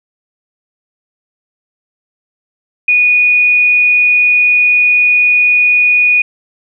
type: tone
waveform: sine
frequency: 2464 Hz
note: D#7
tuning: 17 cents flat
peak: -6 dBFS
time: 2.88-6.22 s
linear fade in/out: 5 ms
effects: none